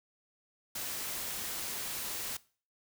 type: noise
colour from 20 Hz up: white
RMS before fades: -38 dBFS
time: 0.75-2.37 s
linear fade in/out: 5 ms
effects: noise-tail reverb RT60 0.4 s tail -20 dB re dry